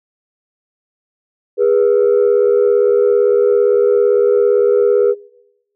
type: tone pair together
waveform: sine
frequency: 408.8 / 486.5 Hz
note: G#4 / B4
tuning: -27 / -26 cents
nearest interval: minor third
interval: 301 cents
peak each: -11 dBFS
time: 1.57-5.15 s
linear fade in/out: 50 ms
effects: noise-tail reverb RT60 1.0 s tail -25 dB re dry + tanh soft clip ceiling -5 dBFS